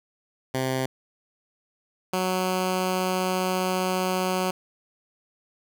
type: tone pair in turn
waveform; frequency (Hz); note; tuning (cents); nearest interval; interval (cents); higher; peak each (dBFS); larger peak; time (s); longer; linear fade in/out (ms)
10% pulse; 130.81 / 184.99; C3 / F#3; 0 / 0; tritone; 600; second; -16 / -15; second; 0.54-0.86 / 2.13-4.51; second; 5
effects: none